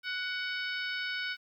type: harmonic tone with a mistuned harmonic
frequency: 748 Hz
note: F#5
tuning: 19 cents sharp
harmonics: 2 / 3 / 4 / 5 / 6 / 7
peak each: -35 / -39 / -41 / -43 / -45 / -46 dBFS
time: 0.03-1.37 s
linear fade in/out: 50 ms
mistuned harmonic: 2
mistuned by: -21 cents
effects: 11-bit